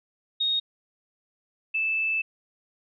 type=tone pair in turn; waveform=sine; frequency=3729 / 2632 Hz; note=A#7 / E7; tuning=0 / -3 cents; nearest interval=tritone; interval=603 cents; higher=first; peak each=-22 / -23 dBFS; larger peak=first; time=0.4-0.6 / 1.74-2.22 s; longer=second; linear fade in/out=10 ms; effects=none